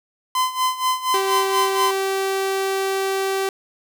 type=tone with tremolo; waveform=45% pulse; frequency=1024 Hz; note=C6; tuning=38 cents flat; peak=-16 dBFS; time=0.35-1.91 s; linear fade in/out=2 ms; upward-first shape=sine; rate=4.2 Hz; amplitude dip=80%
type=tone; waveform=sawtooth; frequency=386.9 Hz; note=G4; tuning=23 cents flat; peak=-16 dBFS; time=1.14-3.49 s; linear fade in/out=2 ms
effects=none